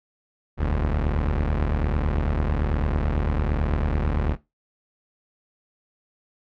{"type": "tone pair together", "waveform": "sawtooth", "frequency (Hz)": [41.21, 73.42], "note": ["E1", "D2"], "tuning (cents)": [0, 0], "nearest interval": "minor seventh", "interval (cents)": 1000, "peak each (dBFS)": -20, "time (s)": [0.57, 4.37], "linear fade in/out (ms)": 50, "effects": ["noise-tail reverb RT60 0.2 s tail -17 dB re dry", "low-pass 2000 Hz 12 dB/octave"]}